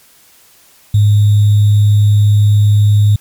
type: tone with sample-and-hold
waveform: sine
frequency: 103.83 Hz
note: G#2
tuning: in tune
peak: -5 dBFS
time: 0.94-3.16 s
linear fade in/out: 5 ms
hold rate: 3675 Hz
effects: white hiss -46 dBFS RMS until 3.2 s + MP3 96 kbps